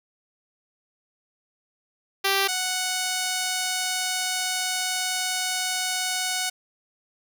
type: tone pair in turn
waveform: 5% pulse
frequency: 391.5 / 739.1 Hz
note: G4 / F#5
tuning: -2 / -2 cents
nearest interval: major seventh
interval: 1100 cents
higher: second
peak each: -9 / -13 dBFS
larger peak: first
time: 2.24-2.48 / 2.48-6.5 s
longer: second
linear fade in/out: 10 ms
effects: none